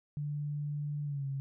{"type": "tone with pitch glide", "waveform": "sine", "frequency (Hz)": [146.83, 137], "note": ["D3", "C#3"], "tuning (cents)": [0, -20], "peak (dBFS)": -33, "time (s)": [0.17, 1.4], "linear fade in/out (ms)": 0, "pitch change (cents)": -120, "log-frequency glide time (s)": [1.04, 1.26], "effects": []}